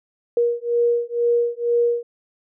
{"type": "beating tone pair", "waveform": "sine", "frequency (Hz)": [473.4, 475.5], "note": ["A#4", "A#4"], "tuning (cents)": [27, 34], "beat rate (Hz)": 2.1, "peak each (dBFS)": -20, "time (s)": [0.37, 2.03], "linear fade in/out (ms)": 2, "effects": []}